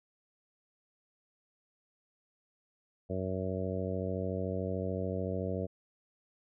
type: harmonic tone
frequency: 93.6 Hz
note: F#2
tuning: 20 cents sharp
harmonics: 1 / 2 / 3 / 4 / 5 / 6 / 7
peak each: -37 / -38 / -42 / -42 / -39 / -40 / -43 dBFS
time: 3.09-5.67 s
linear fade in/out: 20 ms
effects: none